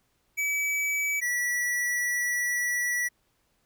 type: tone pair in turn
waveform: square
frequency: 2290 / 1948.6 Hz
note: D7 / B6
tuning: -44 / -24 cents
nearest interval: minor third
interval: 280 cents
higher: first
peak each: -26 dBFS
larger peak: neither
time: 0.37-1.21 / 1.21-3.09 s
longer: second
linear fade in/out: 20 ms
effects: pink hiss -71 dBFS RMS until 3.65 s